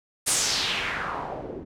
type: noise with low-pass filter sweep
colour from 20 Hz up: white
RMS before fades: -28 dBFS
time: 0.26-1.65 s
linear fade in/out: 20 ms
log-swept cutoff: 9900 to 310 Hz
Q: 2.5
effects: none